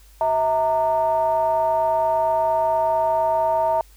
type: ring-modulated tone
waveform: triangle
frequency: 135.7 Hz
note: C#3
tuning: 36 cents flat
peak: -12 dBFS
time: 0.21-3.81 s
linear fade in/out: 0 ms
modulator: 782 Hz
effects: added 50 Hz sine -47 dBFS peak until 3.96 s + white hiss -55 dBFS RMS until 3.96 s